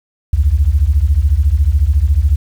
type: beating tone pair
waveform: sine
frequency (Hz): 65.41 / 79.41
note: C2 / D#2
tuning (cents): 0 / +36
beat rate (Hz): 14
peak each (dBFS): -11 / -11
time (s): 0.33-2.36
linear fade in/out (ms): 5
effects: tanh soft clip ceiling -2 dBFS + 7-bit